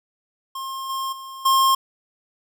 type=tone with level steps; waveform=square; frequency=1068 Hz; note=C6; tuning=35 cents sharp; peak=-29 / -25 / -35 / -15 dBFS; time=0.55-1.75 s; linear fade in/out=5 ms; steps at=0.89 / 1.12 / 1.45 s; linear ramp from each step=10 ms; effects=none